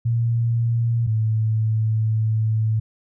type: tone pair in turn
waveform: sine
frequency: 116.54 / 110 Hz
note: A#2 / A2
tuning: 0 / 0 cents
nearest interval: minor second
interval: 100 cents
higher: first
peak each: -17 dBFS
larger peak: neither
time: 0.05-1.07 / 1.07-2.8 s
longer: second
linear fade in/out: 10 ms
effects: none